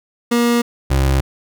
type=tone pair in turn; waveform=30% pulse; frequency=237.7 / 67.36 Hz; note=A#3 / C#2; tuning=+34 / -49 cents; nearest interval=octave + minor seventh; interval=2183 cents; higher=first; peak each=-10 dBFS; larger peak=neither; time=0.31-0.62 / 0.9-1.21 s; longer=neither; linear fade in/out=10 ms; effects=none

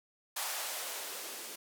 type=noise with band-pass filter sweep; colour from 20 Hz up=violet; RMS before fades=-40 dBFS; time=0.36-1.56 s; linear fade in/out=10 ms; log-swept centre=840 to 300 Hz; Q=1.7; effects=none

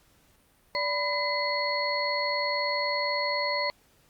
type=tone cluster; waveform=sine; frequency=582 / 996 / 2036 / 4345 Hz; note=D5 / B5 / C7 / C#8; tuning=-16 / +14 / -48 / -35 cents; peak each=-31 dBFS; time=0.75-3.7 s; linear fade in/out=0 ms; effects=pink hiss -63 dBFS RMS until 4.09 s + Opus 48 kbps

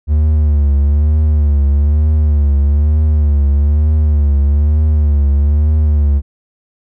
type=tone with vibrato; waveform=triangle; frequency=73.6 Hz; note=D2; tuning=4 cents sharp; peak=-6 dBFS; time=0.07-6.22 s; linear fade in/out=50 ms; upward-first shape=triangle; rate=1.1 Hz; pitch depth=87 cents each way; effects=none

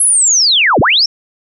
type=linear two-way sweep; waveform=sine; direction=down then up; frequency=11000 to 72.8 to 5630 Hz; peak=-7 dBFS; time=0-1.06 s; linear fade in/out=5 ms; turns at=0.8 s; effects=none

